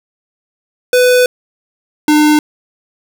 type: tone pair in turn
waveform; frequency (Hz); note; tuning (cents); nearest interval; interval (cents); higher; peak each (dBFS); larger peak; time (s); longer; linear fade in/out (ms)
square; 498.5 / 301.5; B4 / D4; +16 / +46; major sixth; 870; first; -7; neither; 0.93-1.26 / 2.08-2.39; first; 2
effects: none